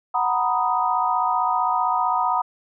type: chord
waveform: sine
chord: B major seventh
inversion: second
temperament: equal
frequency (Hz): 740 / 932.3 / 987.8 / 1244.5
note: F#5 / A#5 / B5 / D#6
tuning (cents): 0 / 0 / 0 / 0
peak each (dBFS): -24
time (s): 0.14-2.42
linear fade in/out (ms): 10
effects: none